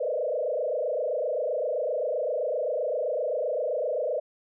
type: tone with frequency modulation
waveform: sine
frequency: 554.4 Hz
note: C#5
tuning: in tune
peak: -25 dBFS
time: 0-4.2 s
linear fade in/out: 10 ms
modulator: 27.7 Hz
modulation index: 2.9
effects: none